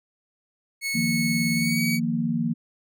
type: tone with pitch glide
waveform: sawtooth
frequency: 2200 to 2261 Hz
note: C#7 to C#7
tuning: -14 to +34 cents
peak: -22 dBFS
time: 0.81-2 s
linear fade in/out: 50 ms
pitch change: +48 cents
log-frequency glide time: 1.53-1.8 s
type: chord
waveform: sine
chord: Eb suspended second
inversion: none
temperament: equal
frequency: 155.56 / 174.61 / 233.1 Hz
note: Eb3 / F3 / Bb3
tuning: 0 / 0 / 0 cents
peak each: -29 / -28 / -24 dBFS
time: 0.94-2.54 s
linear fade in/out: 20 ms
effects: none